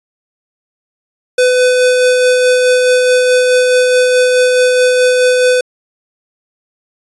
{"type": "tone with tremolo", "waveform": "square", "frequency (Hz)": 502, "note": "B4", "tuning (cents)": 28, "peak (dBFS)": -7, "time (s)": [1.38, 5.61], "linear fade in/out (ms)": 5, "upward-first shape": "sine", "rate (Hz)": 4.7, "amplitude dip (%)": 25, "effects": ["resampled to 24000 Hz"]}